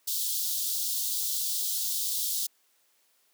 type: high-pass noise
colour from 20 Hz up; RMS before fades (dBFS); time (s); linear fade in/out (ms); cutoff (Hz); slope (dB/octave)
white; -30; 0.07-2.47; 10; 3400; 48
effects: white hiss -68 dBFS RMS until 3.33 s + high-pass 300 Hz 12 dB/octave